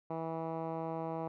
10% pulse tone with low-pass filter, 162.8 Hz, E3, 21 cents flat, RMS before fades -38 dBFS, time 0.1-1.28 s, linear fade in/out 5 ms, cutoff 920 Hz, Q 1.4, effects none

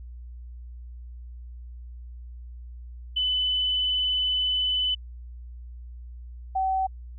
sine tone pair in turn, 3007 / 762.5 Hz, F#7 / G5, +27 / -48 cents, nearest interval 2 octaves, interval 2375 cents, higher first, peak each -22 dBFS, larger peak neither, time 3.16-4.95 / 6.55-6.87 s, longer first, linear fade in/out 10 ms, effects added 60 Hz sine -38 dBFS peak until 7.18 s

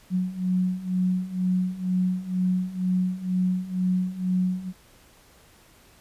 sine beating tone pair, 182.2 / 184.3 Hz, F#3 / F#3, -26 / -7 cents, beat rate 2.1 Hz, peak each -27 / -24 dBFS, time 0.1-4.73 s, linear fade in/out 50 ms, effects pink hiss -55 dBFS RMS until 6 s + resampled to 32000 Hz

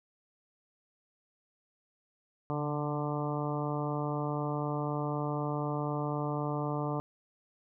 harmonic tone with a mistuned harmonic, 148 Hz, D3, 14 cents sharp, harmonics 1 / 2 / 3 / 4 / 5 / 6 / 7 / 8, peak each -34 / -37 / -39 / -40 / -41 / -42 / -42 / -43 dBFS, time 2.5-7 s, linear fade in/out 0 ms, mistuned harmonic 1, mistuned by -39 cents, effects none

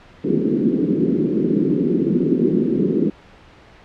white band-pass noise, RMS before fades -18 dBFS, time 0.24-3.1 s, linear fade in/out 5 ms, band 160 to 390 Hz, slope 48 dB/octave, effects pink hiss -46 dBFS RMS until 3.84 s + low-pass 3000 Hz 12 dB/octave

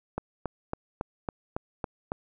click train, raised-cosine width 1 ms, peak -16 dBFS, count 8, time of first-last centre 0.18-2.119 s, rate 3.61 Hz, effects none

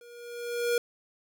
square tone with level ramp, 476.9 Hz, A#4, 39 cents sharp, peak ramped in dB -50 to -23 dBFS, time 0.01-0.78 s, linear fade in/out 2 ms, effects none

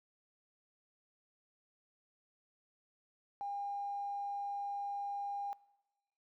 triangle tone with tanh clipping, 806 Hz, G5, 48 cents sharp, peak -37 dBFS, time 3.41-5.53 s, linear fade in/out 0 ms, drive 2 dB, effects noise-tail reverb RT60 1.0 s tail -21 dB re dry

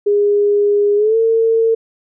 sine tone with pitch glide, 410 to 452.3 Hz, G#4 to A4, -22 to +48 cents, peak -10 dBFS, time 0.06-1.75 s, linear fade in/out 10 ms, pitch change +170 cents, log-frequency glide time 0.96-1.17 s, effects none

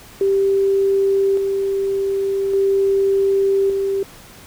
sine tone with tremolo, 392 Hz, G4, in tune, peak -13 dBFS, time 0.21-4.03 s, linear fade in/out 2 ms, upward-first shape square, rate 0.43 Hz, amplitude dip 35%, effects pink hiss -42 dBFS RMS until 4.46 s

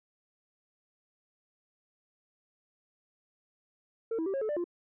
sine tone with pitch steps, 453.4 / 324.7 / 388.3 / 544 / 432.8 / 592 / 348.3 Hz, A#4 / E4 / G4 / C#5 / A4 / D5 / F4, -48 / -26 / -16 / -33 / -29 / +14 / -5 cents, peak -27 dBFS, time 4.11-4.642 s, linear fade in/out 5 ms, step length 76 ms, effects tanh soft clip ceiling -28 dBFS

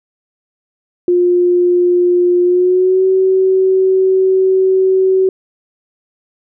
sine tone with pitch glide, 354.8 to 378.1 Hz, F4 to F#4, +27 to +38 cents, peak -8 dBFS, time 1.08-5.29 s, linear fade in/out 2 ms, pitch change +111 cents, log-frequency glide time 2.43-3.05 s, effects none

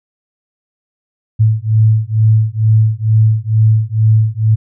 sine beating tone pair, 108.6 / 110.8 Hz, A2 / A2, -22 / +13 cents, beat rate 2.2 Hz, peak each -11 dBFS, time 1.39-4.56 s, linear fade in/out 20 ms, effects none

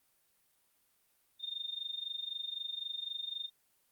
sine tone with amplitude modulation, 3643 Hz, A#7, 41 cents flat, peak -34 dBFS, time 1.39-3.5 s, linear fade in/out 50 ms, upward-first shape sine, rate 23.9 Hz, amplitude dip 85%, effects white hiss -73 dBFS RMS until 3.91 s + Opus 32 kbps

